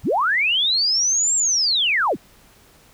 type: linear two-way sweep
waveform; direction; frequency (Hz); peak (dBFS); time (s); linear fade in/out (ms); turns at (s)
sine; up then down; 42.55 to 7600 to 72.3; -16; 0.03-2.17; 50; 1.35
effects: pink hiss -52 dBFS RMS until 2.93 s